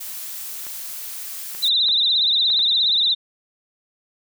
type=noise; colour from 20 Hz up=blue; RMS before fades=-32 dBFS; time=0-1.69 s; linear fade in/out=10 ms
type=clicks; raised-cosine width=0.3 ms; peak=-22 dBFS; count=5; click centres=0.667 / 1.549 / 1.886 / 2.501 / 2.592 s
type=tone with vibrato; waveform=sine; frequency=3800 Hz; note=A#7; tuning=33 cents sharp; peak=-15 dBFS; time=1.62-3.15 s; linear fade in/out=20 ms; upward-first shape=triangle; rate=17 Hz; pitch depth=130 cents each way
effects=none